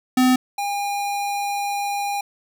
square tone pair in turn, 254.9 / 809.3 Hz, C4 / G#5, -45 / -45 cents, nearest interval octave + minor sixth, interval 2000 cents, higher second, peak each -14 / -23 dBFS, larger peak first, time 0.17-0.36 / 0.58-2.21 s, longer second, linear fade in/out 5 ms, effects none

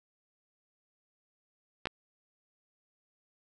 clicks, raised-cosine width 0.3 ms, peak -17 dBFS, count 2, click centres 1.856 / 1.871 s, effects none

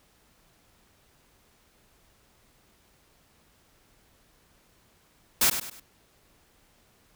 white noise with echo, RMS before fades -21 dBFS, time 5.41-5.5 s, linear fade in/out 5 ms, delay 100 ms, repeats 3, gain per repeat -9 dB, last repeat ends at 5.8 s, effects pink hiss -63 dBFS RMS until 7.15 s

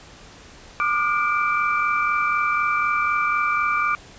sine tone cluster, 1192 / 1236 / 1428 / 2333 Hz, D6 / D#6 / F6 / D7, +25 / -12 / +38 / -12 cents, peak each -21 / -30 / -25 / -25 dBFS, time 0.8-3.95 s, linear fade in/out 0 ms, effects pink hiss -45 dBFS RMS until 4.18 s + resampled to 16000 Hz

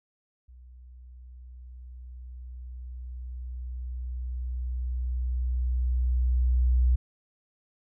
sine tone with level ramp, 62 Hz, B1, 7 cents sharp, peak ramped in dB -47 to -18 dBFS, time 0.48-6.96 s, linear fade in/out 10 ms, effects none

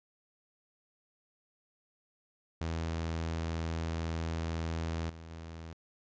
sawtooth tone with level steps, 82 Hz, E2, 9 cents flat, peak -29 / -42 / -39 dBFS, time 2.61-5.73 s, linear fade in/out 0 ms, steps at 5.09 / 5.3 s, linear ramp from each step 10 ms, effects resampled to 16000 Hz

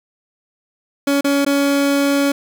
30% pulse tone with dropouts, 281.1 Hz, C#4, 24 cents sharp, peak -11 dBFS, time 1.07-2.32 s, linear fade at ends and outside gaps 5 ms, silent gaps 1.21-1.244 / 1.449-1.463 s, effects none

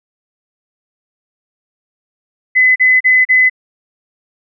sine tone bursts, 2020 Hz, B6, 39 cents sharp, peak -6 dBFS, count 4, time 2.55-3.498 s, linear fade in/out 20 ms, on 210 ms, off 36 ms, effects none

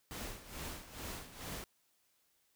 pink noise with tremolo, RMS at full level -43 dBFS, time 0.11-1.64 s, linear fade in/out 0 ms, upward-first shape sine, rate 2.3 Hz, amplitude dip 75%, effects white hiss -75 dBFS RMS until 2.55 s

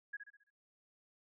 sine tone with echo, 1661.2 Hz, G#6, in tune, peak -39 dBFS, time 0.13-0.17 s, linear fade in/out 10 ms, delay 67 ms, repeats 5, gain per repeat -7 dB, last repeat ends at 0.505 s, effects none

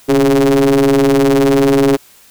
square ring-modulated tone, 67.3 Hz, C2, 49 cents sharp, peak -6 dBFS, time 0.08-1.97 s, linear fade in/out 20 ms, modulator 346 Hz, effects white hiss -45 dBFS RMS until 2.3 s

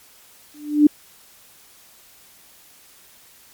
sine tone with exponential growth, 296.6 Hz, D4, 17 cents sharp, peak -5 dBFS, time 0.54-0.87 s, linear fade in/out 5 ms, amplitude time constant 71 ms, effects white hiss -50 dBFS RMS until 3.53 s + MP3 96 kbps

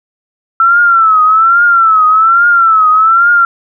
sine tone with vibrato, 1332 Hz, E6, 18 cents sharp, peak -4 dBFS, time 0.6-3.45 s, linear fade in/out 2 ms, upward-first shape triangle, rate 1.2 Hz, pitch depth 120 cents each way, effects none

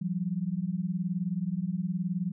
sine beating tone pair, 170.5 / 189.5 Hz, F3 / F#3, -41 / +42 cents, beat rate 19 Hz, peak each -31 dBFS, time 0.01-2.32 s, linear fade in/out 10 ms, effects none

